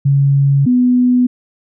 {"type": "tone pair in turn", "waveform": "sine", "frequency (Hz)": [139.4, 248.4], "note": ["C#3", "B3"], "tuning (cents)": [10, 10], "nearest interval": "minor seventh", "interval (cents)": 1000, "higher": "second", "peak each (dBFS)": -8, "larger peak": "neither", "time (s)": [[0.05, 0.66], [0.66, 1.27]], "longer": "neither", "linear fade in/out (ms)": 10, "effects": []}